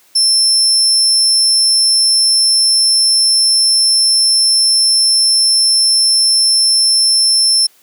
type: tone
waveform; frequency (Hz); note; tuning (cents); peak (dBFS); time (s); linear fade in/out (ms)
35% pulse; 5340; E8; +22; -6; 0.15-7.67; 10
effects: white hiss -50 dBFS RMS until 7.82 s + high-pass 200 Hz 12 dB/octave